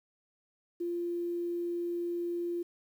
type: tone with quantisation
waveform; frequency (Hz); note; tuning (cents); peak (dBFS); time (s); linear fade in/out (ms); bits
sine; 346.1; F4; -16; -31; 0.8-2.63; 10; 10
effects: none